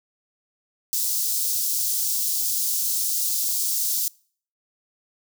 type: high-pass noise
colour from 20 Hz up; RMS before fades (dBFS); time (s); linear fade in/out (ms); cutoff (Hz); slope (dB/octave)
white; -24; 0.93-4.08; 0; 4700; 24
effects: noise-tail reverb RT60 0.5 s tail -25 dB re dry